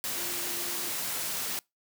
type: tone in noise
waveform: sine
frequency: 349.2 Hz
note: F4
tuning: in tune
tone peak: -44 dBFS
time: 0.15-0.89 s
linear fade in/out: 0 ms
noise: white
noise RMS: -33 dBFS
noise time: 0.04-1.59 s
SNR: -14 dB
effects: noise-tail reverb RT60 0.2 s tail -25 dB re dry + high-pass 100 Hz 12 dB/octave